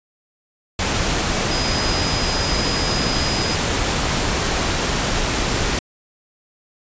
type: tone in noise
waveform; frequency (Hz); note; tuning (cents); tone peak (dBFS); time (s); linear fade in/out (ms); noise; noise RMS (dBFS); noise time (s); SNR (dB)
sine; 4978; D#8; 0; -25; 1.51-3.55; 2; pink; -20; 0.79-5.79; -8
effects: resampled to 16000 Hz